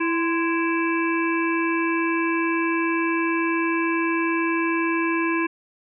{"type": "harmonic tone with a mistuned harmonic", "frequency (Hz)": 331.1, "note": "E4", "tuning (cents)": 8, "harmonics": [1, 3, 5, 7, 8], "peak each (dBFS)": [-22, -27, -29, -30, -31], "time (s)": [0, 5.47], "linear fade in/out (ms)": 10, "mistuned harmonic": 3, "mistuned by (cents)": 69, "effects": []}